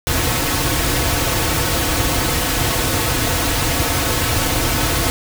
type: noise with comb filter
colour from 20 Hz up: pink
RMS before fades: -18 dBFS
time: 0.07-5.1 s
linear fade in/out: 0 ms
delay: 5 ms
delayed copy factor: -0.65
effects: none